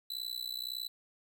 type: tone with amplitude modulation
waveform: 45% pulse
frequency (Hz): 3988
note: B7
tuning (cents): +16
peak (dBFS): -33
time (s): 0.1-0.88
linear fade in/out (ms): 5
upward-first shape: sine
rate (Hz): 61.7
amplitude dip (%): 100
effects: none